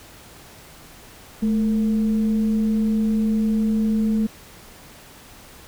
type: tone with frequency modulation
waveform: sine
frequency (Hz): 216.7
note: A3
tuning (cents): -26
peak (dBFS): -17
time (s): 1.42-4.27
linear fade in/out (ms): 10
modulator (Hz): 242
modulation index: 0.28
effects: pink hiss -45 dBFS RMS until 5.67 s